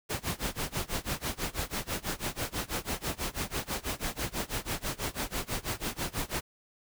pink noise with tremolo, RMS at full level -31 dBFS, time 0.09-6.41 s, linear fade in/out 20 ms, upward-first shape sine, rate 6.1 Hz, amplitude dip 95%, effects none

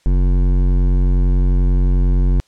sine tone with hard clipping, 45.6 Hz, F#1, 24 cents flat, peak -13 dBFS, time 0.06-2.4 s, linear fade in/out 0 ms, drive 13 dB, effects white hiss -58 dBFS RMS until 2.47 s + low-pass 7000 Hz 12 dB/octave

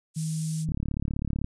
white high-pass noise, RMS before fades -36 dBFS, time 0.14-0.66 s, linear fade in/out 50 ms, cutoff 7000 Hz, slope 12 dB/octave
sine tone, 158.2 Hz, D#3, 29 cents sharp, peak -27 dBFS, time 0.16-0.72 s, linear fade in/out 10 ms
click train, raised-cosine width 5 ms, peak -17 dBFS, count 28, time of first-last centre 0.69-1.444 s, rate 35.8 Hz
effects resampled to 22050 Hz

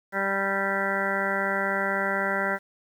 harmonic tone, 196 Hz, G3, in tune, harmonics 1 / 2 / 3 / 4 / 5 / 7 / 8 / 9 / 10, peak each -34 / -34 / -31 / -34 / -35 / -31 / -31 / -35 / -31 dBFS, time 0.12-2.59 s, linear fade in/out 50 ms, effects 9-bit

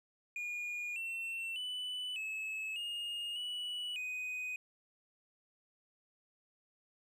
triangle tone with pitch steps, 2436 / 2701 / 2987 / 2590 / 2846 / 2946 / 2498 Hz, D#7 / E7 / F#7 / E7 / F7 / F#7 / D#7, -37 / +42 / +16 / -31 / +32 / -8 / +6 cents, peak -36 dBFS, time 0.36-4.56 s, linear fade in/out 2 ms, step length 600 ms, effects none

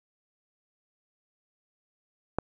click, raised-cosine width 1 ms, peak -12 dBFS, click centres 2.386 s, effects none

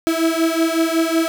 35% pulse beating tone pair, 324.6 / 330 Hz, E4 / E4, -27 / +2 cents, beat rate 5.4 Hz, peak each -17 dBFS, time 0.07-1.28 s, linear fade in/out 0 ms, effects none

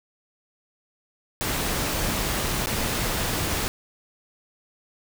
pink noise with dropouts, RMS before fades -26 dBFS, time 1.41-3.68 s, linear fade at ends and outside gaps 0 ms, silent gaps 2.66-2.67 s, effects none

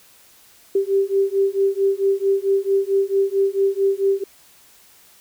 sine beating tone pair, 390 / 394.5 Hz, G4 / G4, -9 / +11 cents, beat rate 4.5 Hz, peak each -19 dBFS, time 0.75-4.24 s, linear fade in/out 5 ms, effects white hiss -51 dBFS RMS until 5.2 s

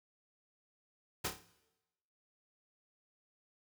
pink noise with echo, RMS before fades -34 dBFS, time 1.24-1.28 s, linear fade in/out 10 ms, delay 29 ms, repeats 6, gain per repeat -6 dB, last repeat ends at 1.454 s, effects noise-tail reverb RT60 1.0 s tail -18 dB re dry + high-pass 80 Hz 12 dB/octave

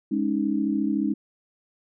sine chord, Ab suspended fourth, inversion none, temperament equal, 207.7 / 277.2 / 311.1 Hz, Ab3 / Db4 / Eb4, 0 / 0 / 0 cents, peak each -26 dBFS, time 0.11-1.14 s, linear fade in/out 10 ms, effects none

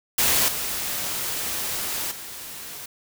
white noise with level steps, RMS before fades -20 / -28 / -37 dBFS, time 0.18-2.86 s, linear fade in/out 5 ms, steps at 0.48 / 2.11 s, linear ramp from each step 5 ms, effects none

